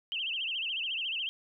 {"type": "tone with vibrato", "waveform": "sine", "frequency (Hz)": 2904, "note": "F#7", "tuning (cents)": -33, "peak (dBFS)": -31, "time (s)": [0.12, 1.29], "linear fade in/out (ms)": 0, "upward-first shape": "sine", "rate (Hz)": 14, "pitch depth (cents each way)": 180, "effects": []}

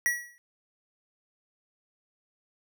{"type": "tone with exponential decay", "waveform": "square", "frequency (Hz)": 1927, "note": "B6", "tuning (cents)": -43, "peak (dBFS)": -21, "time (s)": [0.06, 0.38], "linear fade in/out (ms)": 0, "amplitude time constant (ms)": 69, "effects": []}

